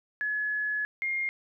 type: tone pair in turn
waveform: sine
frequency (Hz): 1700 / 2126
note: G#6 / C7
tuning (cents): +40 / +27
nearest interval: major third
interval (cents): 387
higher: second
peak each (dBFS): -27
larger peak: neither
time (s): 0.21-0.85 / 1.02-1.29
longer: first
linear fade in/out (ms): 0
effects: none